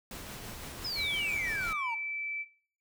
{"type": "noise with tremolo", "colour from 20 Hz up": "pink", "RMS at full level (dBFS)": -42, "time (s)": [0.11, 1.73], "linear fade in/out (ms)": 2, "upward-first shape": "triangle", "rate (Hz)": 5.9, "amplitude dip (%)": 30}
{"type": "exponential sweep", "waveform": "triangle", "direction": "down", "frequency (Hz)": [5270, 881], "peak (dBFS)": -32, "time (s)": [0.84, 1.95], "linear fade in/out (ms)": 10}
{"type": "tone with pitch glide", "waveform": "sine", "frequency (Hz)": [2300, 2319], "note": ["D7", "D7"], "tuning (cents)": [-37, -22], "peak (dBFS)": -32, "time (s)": [0.95, 2.46], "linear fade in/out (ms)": 50, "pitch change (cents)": 15, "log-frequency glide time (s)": [1.15, 1.44]}
{"effects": ["noise-tail reverb RT60 0.5 s tail -18 dB re dry"]}